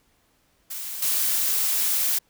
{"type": "noise with level steps", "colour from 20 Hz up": "blue", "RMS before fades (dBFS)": [-33, -23], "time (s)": [0.7, 2.19], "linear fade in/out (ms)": 10, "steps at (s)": 1.02, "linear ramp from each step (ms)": 5, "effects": ["pink hiss -65 dBFS RMS until 2.29 s"]}